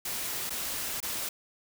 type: noise with dropouts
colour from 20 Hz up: white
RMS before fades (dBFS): -34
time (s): 0.05-1.29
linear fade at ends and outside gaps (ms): 5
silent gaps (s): 0.496-0.504 / 1.004-1.027
effects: none